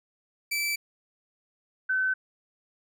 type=tone pair in turn; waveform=sawtooth / sine; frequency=2321 / 1523.3 Hz; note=D7 / F#6; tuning=-21 / +50 cents; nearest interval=perfect fifth; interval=729 cents; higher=first; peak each=-23 dBFS; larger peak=neither; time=0.51-0.76 / 1.89-2.14 s; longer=neither; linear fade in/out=10 ms; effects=none